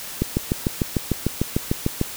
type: click train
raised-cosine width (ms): 3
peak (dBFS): -6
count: 13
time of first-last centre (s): 0.22-2.014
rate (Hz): 6.69
effects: white hiss -34 dBFS RMS until 2.16 s